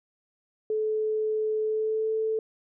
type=tone with pitch glide; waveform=sine; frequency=432.7 to 440 Hz; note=A4 to A4; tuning=-29 to 0 cents; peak=-24 dBFS; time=0.7-2.39 s; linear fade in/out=2 ms; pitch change=+29 cents; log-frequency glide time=1.63-2.11 s; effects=none